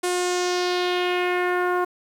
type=tone with low-pass filter sweep; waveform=sawtooth; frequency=358.5 Hz; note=F4; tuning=45 cents sharp; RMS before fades=-23 dBFS; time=0.03-1.85 s; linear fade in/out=10 ms; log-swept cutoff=10000 to 1200 Hz; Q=2.3; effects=8-bit